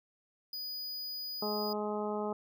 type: tone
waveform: square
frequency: 4950 Hz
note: D#8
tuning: 10 cents flat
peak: -38 dBFS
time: 0.53-1.73 s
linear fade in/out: 2 ms
type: harmonic tone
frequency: 210 Hz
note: G#3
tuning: 19 cents sharp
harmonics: 1 / 2 / 3 / 4 / 5 / 6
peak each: -38 / -36 / -40 / -40 / -45 / -45 dBFS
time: 1.42-2.33 s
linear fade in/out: 5 ms
effects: none